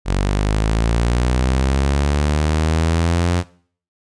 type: linear sweep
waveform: sawtooth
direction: up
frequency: 46.25 to 88.8 Hz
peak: -11 dBFS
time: 0.05-3.44 s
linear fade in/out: 50 ms
effects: noise-tail reverb RT60 0.5 s tail -20 dB re dry + resampled to 22050 Hz